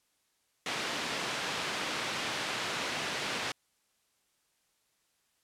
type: band-pass noise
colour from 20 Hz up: white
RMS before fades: -35 dBFS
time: 0.66-3.52 s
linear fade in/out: 2 ms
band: 140 to 3400 Hz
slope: 12 dB/octave
effects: white hiss -74 dBFS RMS until 5.43 s + low-pass 11000 Hz 12 dB/octave

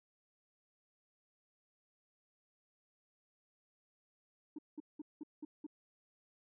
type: tone bursts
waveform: sine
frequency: 301.9 Hz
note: D4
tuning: 48 cents sharp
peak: -40 dBFS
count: 6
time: 4.56-5.666 s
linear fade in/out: 5 ms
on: 26 ms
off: 190 ms
effects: tanh soft clip ceiling -40 dBFS

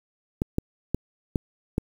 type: clicks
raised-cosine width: 3 ms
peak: -10 dBFS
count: 5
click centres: 0.419 / 0.584 / 0.946 / 1.358 / 1.781 s
effects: 7-bit

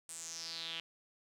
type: tone with band-pass filter sweep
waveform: sawtooth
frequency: 164.81 Hz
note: E3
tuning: in tune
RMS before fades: -44 dBFS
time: 0.09-0.8 s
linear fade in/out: 0 ms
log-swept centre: 8700 to 3000 Hz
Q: 5.3
effects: none

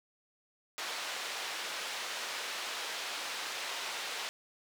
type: band-pass noise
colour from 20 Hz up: white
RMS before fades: -39 dBFS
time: 0.78-4.29 s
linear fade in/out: 0 ms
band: 520 to 4200 Hz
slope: 12 dB/octave
effects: none

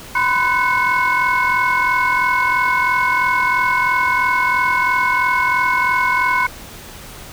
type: tone cluster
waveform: sine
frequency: 988 / 1031 / 1497 / 2187 Hz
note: B5 / C6 / F#6 / C#7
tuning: 0 / -26 / +20 / -24 cents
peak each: -18 dBFS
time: 0.15-6.47 s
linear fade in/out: 5 ms
effects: tanh soft clip ceiling -8 dBFS + pink hiss -36 dBFS RMS until 7.32 s

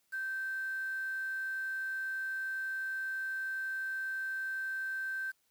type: tone with quantisation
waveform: sine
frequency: 1557 Hz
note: G6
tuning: 12 cents flat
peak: -34 dBFS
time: 0.12-5.32 s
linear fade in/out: 20 ms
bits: 9
effects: white hiss -75 dBFS RMS until 5.5 s

